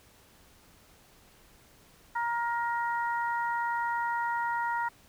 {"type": "harmonic tone", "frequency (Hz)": 470.4, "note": "A#4", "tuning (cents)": 16, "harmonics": [2, 3, 4], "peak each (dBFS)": [-29, -35, -37], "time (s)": [2.15, 4.89], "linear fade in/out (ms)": 10, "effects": ["pink hiss -59 dBFS RMS until 5.08 s"]}